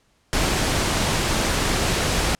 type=noise; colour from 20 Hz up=pink; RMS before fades=-21 dBFS; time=0.33-2.35 s; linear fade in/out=0 ms; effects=pink hiss -63 dBFS RMS until 2.39 s + low-pass 9000 Hz 12 dB/octave